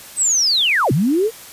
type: linear two-way sweep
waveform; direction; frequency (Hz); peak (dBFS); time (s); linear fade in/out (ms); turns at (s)
sine; down then up; 8372 to 116.54 to 470; -13; 0.16-1.31; 50; 0.92
effects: white hiss -38 dBFS RMS until 1.52 s + resampled to 32000 Hz

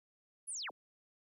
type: linear sweep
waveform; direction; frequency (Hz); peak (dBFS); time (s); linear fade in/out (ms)
sine; down; 10890 to 81.1; -39; 0.47-0.71; 20
effects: 13-bit

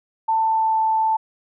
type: tone with pitch glide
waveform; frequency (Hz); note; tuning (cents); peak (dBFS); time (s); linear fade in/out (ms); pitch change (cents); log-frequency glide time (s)
sine; 890 to 882.3; A5 to A5; +20 to +5; -16; 0.28-1.17; 10; -15; 0.38-0.82
effects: none

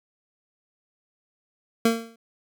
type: tone with exponential decay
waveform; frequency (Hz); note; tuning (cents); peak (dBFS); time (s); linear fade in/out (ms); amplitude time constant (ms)
25% pulse; 228.4; A#3; -35; -11; 1.85-2.16; 5; 67
effects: none

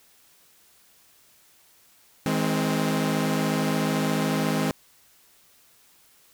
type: chord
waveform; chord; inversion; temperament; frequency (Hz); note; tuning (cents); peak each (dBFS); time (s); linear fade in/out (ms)
sawtooth; Ab major; second; equal with one note detuned; 159.2 / 207.7 / 261.6; Eb3 / Ab3 / C4; +40 / 0 / 0; -23; 2.26-4.71; 0
effects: white hiss -58 dBFS RMS until 6.33 s

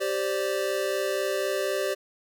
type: chord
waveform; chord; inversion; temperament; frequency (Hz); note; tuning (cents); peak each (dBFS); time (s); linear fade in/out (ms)
square; G suspended fourth; none; equal with one note detuned; 390.2 / 523.3 / 587.3; G4 / C5 / D5; -8 / 0 / 0; -30 / -32 / -30; 0-1.95; 20
effects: none

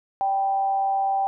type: tone with amplitude modulation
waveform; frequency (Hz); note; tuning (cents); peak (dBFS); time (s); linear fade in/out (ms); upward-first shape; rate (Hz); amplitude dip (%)
sine; 782; G5; -4; -18; 0.21-1.27; 0; sine; 200; 40
effects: none

